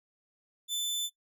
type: tone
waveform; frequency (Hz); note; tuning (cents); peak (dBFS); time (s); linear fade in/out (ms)
sawtooth; 3520; A7; 0; -27; 0.68-1.1; 50
effects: noise-tail reverb RT60 0.1 s tail -20 dB re dry